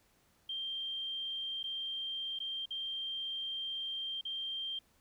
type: tone with dropouts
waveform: sine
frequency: 3169 Hz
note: G7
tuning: 18 cents sharp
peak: -36 dBFS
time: 0.49-4.79 s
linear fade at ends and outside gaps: 5 ms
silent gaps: 1.63-1.639 / 2.389-2.401 / 2.657-2.706 / 4.211-4.251 s
effects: pink hiss -70 dBFS RMS until 5 s